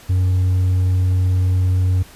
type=tone with hard clipping; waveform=sine; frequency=92.3 Hz; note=F#2; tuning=4 cents flat; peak=-14 dBFS; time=0.09-2.03 s; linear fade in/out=10 ms; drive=2 dB; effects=pink hiss -43 dBFS RMS until 2.15 s + resampled to 32000 Hz